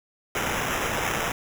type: noise with sample-and-hold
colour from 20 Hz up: white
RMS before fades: -27 dBFS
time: 0.35-1.32 s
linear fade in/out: 2 ms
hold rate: 4410 Hz
effects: none